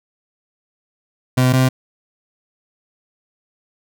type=tone pair in turn; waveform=30% pulse; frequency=127.6 / 129.68 Hz; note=C3 / C3; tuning=-43 / -15 cents; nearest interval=unison; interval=28 cents; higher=second; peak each=-9 dBFS; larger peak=neither; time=1.37-1.53 / 1.53-1.69 s; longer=neither; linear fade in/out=10 ms; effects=none